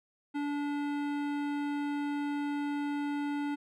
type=tone with hard clipping; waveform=sine; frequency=289.1 Hz; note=D4; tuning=27 cents flat; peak=-33 dBFS; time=0.34-3.56 s; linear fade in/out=20 ms; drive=16 dB; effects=none